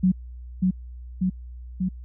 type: tone with echo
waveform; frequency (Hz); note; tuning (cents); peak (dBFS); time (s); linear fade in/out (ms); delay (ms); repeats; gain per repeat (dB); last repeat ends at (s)
sine; 185; F#3; 0; -15; 0.03-0.12; 10; 590; 3; -2; 1.89
effects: added 61 Hz sine -36 dBFS peak until 2.04 s